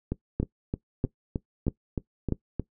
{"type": "two click trains", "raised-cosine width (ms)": 3, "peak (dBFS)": [-12, -15], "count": [4, 9], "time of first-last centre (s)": [[0.4, 2.323], [0.12, 2.597]], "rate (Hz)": [1.56, 3.23], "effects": ["noise-tail reverb RT60 0.1 s tail -19 dB re dry"]}